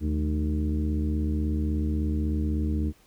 harmonic tone with a mistuned harmonic, 76.3 Hz, D#2, 33 cents flat, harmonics 1 / 2 / 3 / 4 / 5 / 6, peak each -25 / -37 / -31 / -32 / -43 / -45 dBFS, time 0-2.93 s, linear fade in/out 50 ms, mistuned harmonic 3, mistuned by -100 cents, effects pink hiss -60 dBFS RMS until 3.06 s

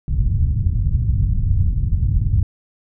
white low-pass noise, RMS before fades -17 dBFS, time 0.08-2.43 s, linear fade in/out 2 ms, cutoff 110 Hz, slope 24 dB/octave, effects none

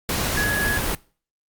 sine tone in noise, 1678 Hz, G#6, 17 cents sharp, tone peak -21 dBFS, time 0.37-0.78 s, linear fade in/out 2 ms, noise pink, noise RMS -24 dBFS, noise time 0.09-0.95 s, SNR 0 dB, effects noise-tail reverb RT60 0.4 s tail -22 dB re dry + Opus 48 kbps

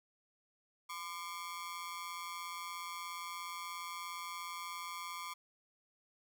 sawtooth ring-modulated tone, 1108.7 Hz, C#6, in tune, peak -35 dBFS, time 0.89-5.34 s, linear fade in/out 10 ms, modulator 88.5 Hz, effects none

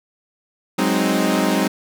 sawtooth chord, Ab dominant seventh, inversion third, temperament equal with one note detuned, 186.39 / 207.7 / 261.6 / 311.1 Hz, Gb3 / Ab3 / C4 / Eb4, +13 / 0 / 0 / 0 cents, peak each -18 dBFS, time 0.78-1.68 s, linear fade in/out 10 ms, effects none

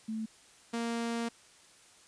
sine / sawtooth tone pair in turn, 220.4 / 232.7 Hz, A3 / A#3, +3 / -3 cents, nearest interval minor second, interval 94 cents, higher second, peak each -33 / -28 dBFS, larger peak second, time 0.08-0.26 / 0.73-1.29 s, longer second, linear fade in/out 10 ms, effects white hiss -59 dBFS RMS until 2.07 s + resampled to 22050 Hz

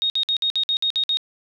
sine tone bursts, 3729 Hz, A#7, in tune, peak -18 dBFS, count 9, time 0.02-1.171 s, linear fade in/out 0 ms, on 79 ms, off 55 ms, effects none

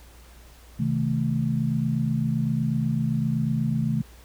sine chord, A diminished, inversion first, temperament equal with one note detuned, 130.81 / 158.74 / 220 Hz, C3 / Eb3 / A3, 0 / +35 / 0 cents, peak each -26 dBFS, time 0.79-4.02 s, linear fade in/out 10 ms, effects added 59 Hz sine -47 dBFS peak until 4.24 s + pink hiss -53 dBFS RMS until 4.24 s

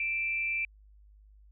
sine tone pair together, 2351 / 2623 Hz, D7 / E7, +1 / -9 cents, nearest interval major second, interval 190 cents, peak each -29 / -37 dBFS, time 0-0.65 s, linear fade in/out 2 ms, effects added 51 Hz sine -54 dBFS peak until 1.51 s

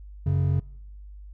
triangle tone pair together, 92.5 / 138.59 Hz, F#2 / C#3, 0 / 0 cents, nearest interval perfect fifth, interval 700 cents, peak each -21 dBFS, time 0.26-0.6 s, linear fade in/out 5 ms, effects noise-tail reverb RT60 0.8 s tail -24 dB re dry + added 50 Hz sine -40 dBFS peak until 1.33 s

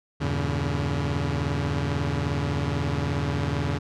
sawtooth chord, E diminished seventh, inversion none, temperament just, 82.41 / 98.89 / 118.67 / 142.4 Hz, E2 / G2 / Bb2 / Db3, 0 / +16 / +31 / +47 cents, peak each -25 / -29 / -29 / -23 dBFS, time 0.2-3.79 s, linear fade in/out 20 ms, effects low-pass 5000 Hz 12 dB/octave

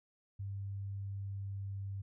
sine tone with pitch glide, 98.9 to 98.33 Hz, G2 to G2, +16 to +6 cents, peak -38 dBFS, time 0.39-2.02 s, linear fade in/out 10 ms, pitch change -10 cents, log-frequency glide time 0.97-1.88 s, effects none

